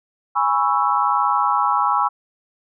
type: chord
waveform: sine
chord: C# minor seventh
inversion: second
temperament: equal with one note detuned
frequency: 826.8 / 987.8 / 1108.7 / 1318.5 Hz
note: G#5 / B5 / C#6 / E6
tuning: -8 / 0 / 0 / 0 cents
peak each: -21 dBFS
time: 0.35-2.09 s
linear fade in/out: 20 ms
effects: none